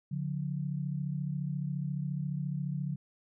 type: tone pair together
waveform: sine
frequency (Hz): 144.1 / 178.49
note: D3 / F3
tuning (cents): -33 / +38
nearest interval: major third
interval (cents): 371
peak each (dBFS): -33 / -36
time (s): 0.11-2.96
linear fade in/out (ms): 10
effects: none